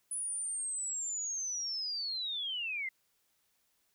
sine linear sweep, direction down, 9980 to 2032 Hz, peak -34 dBFS, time 0.11-2.89 s, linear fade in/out 5 ms, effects white hiss -75 dBFS RMS until 3.94 s

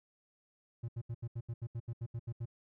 triangle tone bursts, 116.8 Hz, A#2, 4 cents sharp, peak -34 dBFS, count 13, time 0.83-2.457 s, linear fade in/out 10 ms, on 55 ms, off 76 ms, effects none

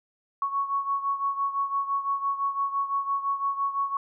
sine beating tone pair, 1108.7 / 1114.6 Hz, C#6 / C#6, 0 / +9 cents, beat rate 5.9 Hz, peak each -26 / -31 dBFS, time 0.42-3.97 s, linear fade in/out 2 ms, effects none

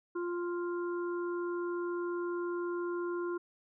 harmonic tone, 349.2 Hz, F4, in tune, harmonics 1 / 3 / 4, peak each -33 / -43 / -45 dBFS, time 0.15-3.38 s, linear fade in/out 10 ms, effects none

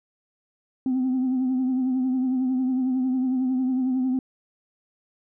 sine tone with vibrato, 257.5 Hz, C4, 28 cents flat, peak -19 dBFS, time 0.86-4.19 s, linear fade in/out 2 ms, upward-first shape triangle, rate 11 Hz, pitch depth 51 cents each way, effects tanh soft clip ceiling -18 dBFS

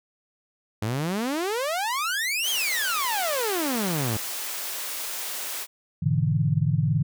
sawtooth exponential two-way sweep, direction up then down, 101.1 to 3279 to 101.1 Hz, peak -21 dBFS, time 0.82-4.17 s, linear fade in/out 5 ms, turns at 2.5 s
white high-pass noise, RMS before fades -32 dBFS, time 2.42-5.67 s, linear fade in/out 50 ms, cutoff 430 Hz, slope 12 dB/octave
sine chord, E dominant seventh, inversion first, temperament equal, 103.83 / 123.47 / 146.83 / 164.81 Hz, G#2 / B2 / D3 / E3, 0 / 0 / 0 / 0 cents, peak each -27 / -27 / -23 / -26 dBFS, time 6.02-7.03 s, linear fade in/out 10 ms
effects none

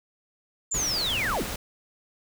sine linear sweep, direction down, 7300 to 93.8 Hz, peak -25 dBFS, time 0.71-1.43 s, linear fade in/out 10 ms
pink noise, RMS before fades -33 dBFS, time 0.74-1.56 s, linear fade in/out 5 ms
effects none

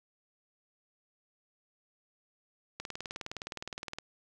click train, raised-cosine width 0.2 ms, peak -21 dBFS, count 24, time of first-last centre 2.8-3.986 s, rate 19.4 Hz, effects none

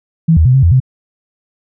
sine tone with pitch steps, 163.2 / 79.8 / 127.2 / 133.9 / 85.2 / 129.7 Hz, E3 / D#2 / C3 / C3 / F2 / C3, -17 / +44 / -48 / +40 / -42 / -15 cents, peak -5 dBFS, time 0.28-0.802 s, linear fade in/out 10 ms, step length 87 ms, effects none

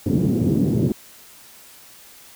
white band-pass noise, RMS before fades -19 dBFS, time 0.06-0.92 s, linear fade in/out 2 ms, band 100 to 300 Hz, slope 24 dB/octave, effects white hiss -46 dBFS RMS until 2.35 s

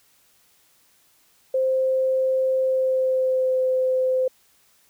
sine tone with pitch glide, 523 to 515.8 Hz, C5 to C5, -1 to -25 cents, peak -18 dBFS, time 1.54-4.28 s, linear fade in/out 5 ms, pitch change -24 cents, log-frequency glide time 2.6-3.61 s, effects white hiss -60 dBFS RMS until 4.89 s

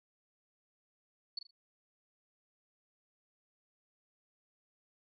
sine tone with echo, 4451 Hz, C#8, 6 cents sharp, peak -35 dBFS, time 1.37-1.39 s, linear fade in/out 5 ms, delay 40 ms, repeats 3, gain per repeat -10 dB, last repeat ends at 1.51 s, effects none

